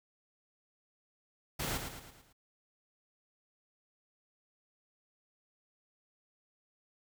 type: noise with echo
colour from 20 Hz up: pink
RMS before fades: -36 dBFS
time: 1.59-1.78 s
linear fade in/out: 10 ms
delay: 110 ms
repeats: 5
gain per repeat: -6 dB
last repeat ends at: 2.33 s
effects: none